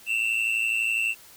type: tone pair together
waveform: triangle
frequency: 2637 / 2749 Hz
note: E7 / F7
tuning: 0 / -28 cents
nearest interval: minor second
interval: 72 cents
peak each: -24 dBFS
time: 0.06-1.15 s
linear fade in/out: 50 ms
effects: white hiss -50 dBFS RMS until 1.36 s